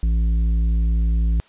sine tone with tanh clipping, 56 Hz, A1, 31 cents sharp, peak -17 dBFS, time 0.03-1.4 s, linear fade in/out 0 ms, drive 8 dB, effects white hiss -53 dBFS RMS until 1.48 s + resampled to 8000 Hz

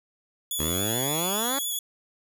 5% pulse tone with vibrato, 3400 Hz, G#7, 40 cents sharp, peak -20 dBFS, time 0.51-1.79 s, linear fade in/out 2 ms, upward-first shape triangle, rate 7.1 Hz, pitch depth 29 cents each way
10% pulse exponential sweep, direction up, 72.5 to 285.1 Hz, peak -19 dBFS, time 0.59-1.59 s, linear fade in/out 5 ms
effects none

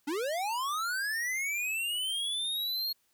square linear sweep, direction up, 271.5 to 4300 Hz, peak -31 dBFS, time 0.07-2.93 s, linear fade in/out 10 ms, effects white hiss -72 dBFS RMS until 3.13 s

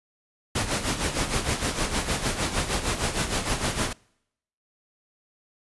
pink noise with tremolo, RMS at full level -24 dBFS, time 0.55-3.93 s, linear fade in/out 5 ms, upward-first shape sine, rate 6.5 Hz, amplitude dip 65%, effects noise-tail reverb RT60 0.8 s tail -26 dB re dry + resampled to 24000 Hz

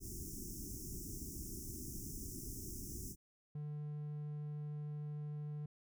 pink band-stop noise, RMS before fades -46 dBFS, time 0-3.16 s, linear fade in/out 50 ms, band 390 to 5400 Hz, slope 96 dB/octave
triangle tone, 148.9 Hz, D3, 24 cents sharp, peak -39 dBFS, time 3.55-5.66 s, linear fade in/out 5 ms
effects none

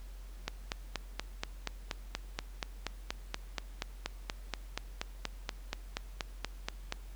click train, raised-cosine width 0.2 ms, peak -16 dBFS, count 28, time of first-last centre 0.48-6.924 s, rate 4.19 Hz, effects added 45 Hz sine -44 dBFS peak until 7.15 s + pink hiss -60 dBFS RMS until 7.15 s

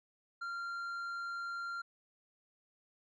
sine tone with tanh clipping, 1385 Hz, F6, 15 cents flat, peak -39 dBFS, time 0.41-1.82 s, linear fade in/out 10 ms, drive 6 dB, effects none

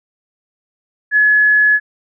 sine tone, 1700 Hz, G#6, 40 cents sharp, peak -8 dBFS, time 1.11-1.8 s, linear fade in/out 50 ms, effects none

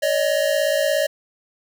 square tone pair together, 565.4 / 622.3 Hz, C#5 / D#5, +34 / 0 cents, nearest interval major second, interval 166 cents, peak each -21 dBFS, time 0.02-1.07 s, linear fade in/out 10 ms, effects none

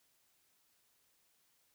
silence, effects white hiss -74 dBFS RMS until 1.74 s

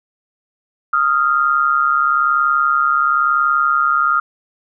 sine tone pair together, 1244.5 / 1385.5 Hz, D#6 / F6, 0 / -14 cents, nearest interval major second, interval 186 cents, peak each -15 dBFS, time 0.93-4.2 s, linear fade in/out 5 ms, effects none

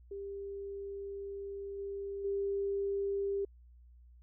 sine tone with level steps, 397.4 Hz, G4, 24 cents sharp, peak -39 / -37 / -31 dBFS, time 0.11-3.45 s, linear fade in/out 5 ms, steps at 1.78 / 2.24 s, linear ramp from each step 10 ms, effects added 60 Hz sine -55 dBFS peak until 4.22 s

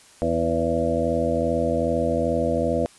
harmonic tone with a mistuned harmonic, 82.5 Hz, E2, 2 cents sharp, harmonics 1 / 2 / 3 / 4 / 6 / 7 / 8, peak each -30 / -31 / -27 / -29 / -25 / -26 / -28 dBFS, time 0.22-2.86 s, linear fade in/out 0 ms, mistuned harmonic 8, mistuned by +28 cents, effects white hiss -51 dBFS RMS until 2.98 s + resampled to 24000 Hz

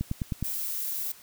click train, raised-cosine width 5 ms, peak -16 dBFS, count 5, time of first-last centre 0.01-0.426 s, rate 9.61 Hz
violet noise, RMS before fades -32 dBFS, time 0.44-1.12 s, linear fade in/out 5 ms
effects white hiss -52 dBFS RMS until 1.22 s

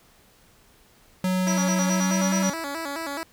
square tone with pitch glide, 185 to 190.75 Hz, F#3 to G3, 0 to -47 cents, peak -22 dBFS, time 1.24-2.5 s, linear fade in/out 2 ms, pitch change +53 cents, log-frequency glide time 1.87-2.31 s
sine tone with tremolo, 5820 Hz, F#8, 29 cents flat, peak -26 dBFS, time 1.47-2.54 s, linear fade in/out 10 ms, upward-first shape sine, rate 9.3 Hz, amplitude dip 80%
10% pulse tone with vibrato, 304.2 Hz, D#4, 39 cents flat, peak -21 dBFS, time 1.47-3.23 s, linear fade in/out 0 ms, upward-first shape square, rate 4.7 Hz, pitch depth 130 cents each way
effects pink hiss -57 dBFS RMS until 3.32 s

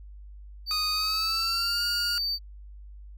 triangle tone, 4595 Hz, D8, 39 cents flat, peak -25 dBFS, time 0.66-2.39 s, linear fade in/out 50 ms
sawtooth tone with pitch glide, 1244.5 to 1421.3 Hz, D#6 to F6, 0 to +30 cents, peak -27 dBFS, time 0.71-2.18 s, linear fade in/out 0 ms, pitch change +230 cents, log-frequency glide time 0.92-1.84 s
effects added 50 Hz sine -42 dBFS peak until 3.17 s

